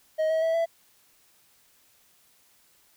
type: tone with pitch steps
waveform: triangle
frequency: 629 / 640.7 / 652.7 / 664.9 Hz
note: D#5 / E5 / E5 / E5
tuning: +19 / -49 / -17 / +15 cents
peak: -20 dBFS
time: 0.18-0.66 s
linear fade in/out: 20 ms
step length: 120 ms
effects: white hiss -62 dBFS RMS until 2.96 s